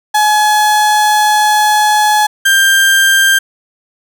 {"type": "tone pair in turn", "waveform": "35% pulse", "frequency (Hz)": [847, 1585.1], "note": ["G#5", "G6"], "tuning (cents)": [34, 19], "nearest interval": "major seventh", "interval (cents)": 1085, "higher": "second", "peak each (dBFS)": [-6, -5], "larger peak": "second", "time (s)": [[0.14, 2.27], [2.45, 3.39]], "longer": "first", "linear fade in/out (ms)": 10, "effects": []}